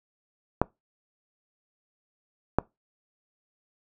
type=clicks; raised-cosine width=1 ms; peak=-6 dBFS; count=2; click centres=0.616 / 2.586 s; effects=noise-tail reverb RT60 0.2 s tail -23 dB re dry